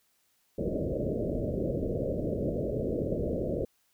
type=low-pass noise; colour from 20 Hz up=white; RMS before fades=-31 dBFS; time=0.58-3.65 s; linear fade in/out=5 ms; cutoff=610 Hz; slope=96 dB/octave; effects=white hiss -71 dBFS RMS until 3.93 s